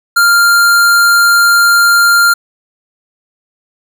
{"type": "tone", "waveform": "square", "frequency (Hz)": 1395, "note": "F6", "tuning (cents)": -2, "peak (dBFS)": -6, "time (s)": [0.16, 2.34], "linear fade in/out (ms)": 10, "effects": []}